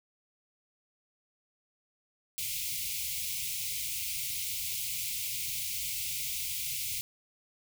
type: band-stop noise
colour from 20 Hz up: white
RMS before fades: -35 dBFS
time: 2.38-7.01 s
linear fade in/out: 0 ms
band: 150 to 2100 Hz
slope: 96 dB/octave
effects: none